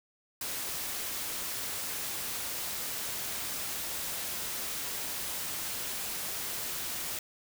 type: noise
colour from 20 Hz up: white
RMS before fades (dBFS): -36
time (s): 0.41-7.19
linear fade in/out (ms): 2
effects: none